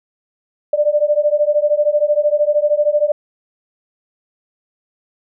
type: beating tone pair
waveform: sine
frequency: 587.3 / 600.3 Hz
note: D5 / D5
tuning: 0 / +38 cents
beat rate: 13 Hz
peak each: -15 dBFS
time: 0.73-3.12 s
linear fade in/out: 5 ms
effects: none